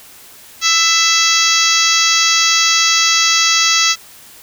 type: harmonic tone with a mistuned harmonic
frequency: 659.3 Hz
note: E5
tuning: in tune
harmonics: 2 / 3 / 4 / 5 / 6 / 7 / 8 / 9 / 10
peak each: -19 / -19 / -19 / -19 / -19 / -19 / -19 / -19 / -19 dBFS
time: 0.61-3.96 s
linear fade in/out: 50 ms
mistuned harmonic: 3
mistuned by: +21 cents
effects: white hiss -40 dBFS RMS until 4.42 s